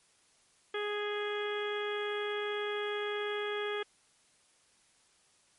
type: harmonic tone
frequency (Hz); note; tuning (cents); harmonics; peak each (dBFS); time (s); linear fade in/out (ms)
415.3; G#4; 0; 1 / 2 / 3 / 4 / 5 / 6 / 7 / 8; -34 / -45 / -42 / -41 / -44 / -48 / -52 / -43; 0.74-3.83; 5
effects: white hiss -67 dBFS RMS until 5.58 s + MP3 48 kbps